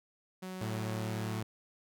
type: tone with pitch glide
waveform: sawtooth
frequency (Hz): 185.9 to 183.66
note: F#3 to F#3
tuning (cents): +8 to -13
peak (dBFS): -36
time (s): 0.42-1.41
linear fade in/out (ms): 10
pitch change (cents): -21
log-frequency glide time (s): 0.84-0.91
type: tone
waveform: sawtooth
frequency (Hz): 110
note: A2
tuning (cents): 0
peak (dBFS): -31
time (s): 0.61-1.43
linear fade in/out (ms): 5
effects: none